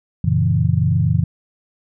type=chord; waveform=sine; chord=F# dominant seventh; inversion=none; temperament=equal; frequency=92.5 / 116.54 / 138.59 / 164.81 Hz; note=F#2 / A#2 / C#3 / E3; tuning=0 / 0 / 0 / 0 cents; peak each=-19 dBFS; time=0.24-1.24 s; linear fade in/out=5 ms; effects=none